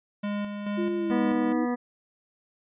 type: tone with tremolo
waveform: square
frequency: 205.2 Hz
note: G#3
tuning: 21 cents flat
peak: -28 dBFS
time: 0.23-1.53 s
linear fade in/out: 10 ms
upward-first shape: square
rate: 2.3 Hz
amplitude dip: 45%
type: tone with pitch glide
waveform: sine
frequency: 347 to 314.5 Hz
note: F4 to D#4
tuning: -11 to +19 cents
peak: -26 dBFS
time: 0.77-1.66 s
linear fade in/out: 20 ms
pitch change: -170 cents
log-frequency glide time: 0.97-1.24 s
type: harmonic tone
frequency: 244.5 Hz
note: B3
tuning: 17 cents flat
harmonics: 1 / 2 / 3 / 4 / 5 / 7 / 8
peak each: -26 / -32 / -36 / -38 / -40 / -43 / -44 dBFS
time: 1.1-1.76 s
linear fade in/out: 20 ms
effects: resampled to 8000 Hz